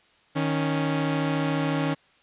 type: tone pair together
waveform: sawtooth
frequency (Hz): 155.57 / 277.2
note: D#3 / C#4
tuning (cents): 0 / 0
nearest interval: minor seventh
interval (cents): 1000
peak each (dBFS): -22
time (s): 0.35-1.95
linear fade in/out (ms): 20
effects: white hiss -60 dBFS RMS until 2.22 s + resampled to 8000 Hz